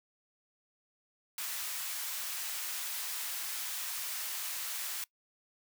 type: high-pass noise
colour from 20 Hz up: white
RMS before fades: -38 dBFS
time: 1.38-5.04 s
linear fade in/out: 2 ms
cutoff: 1000 Hz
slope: 12 dB/octave
effects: noise-tail reverb RT60 0.1 s tail -22 dB re dry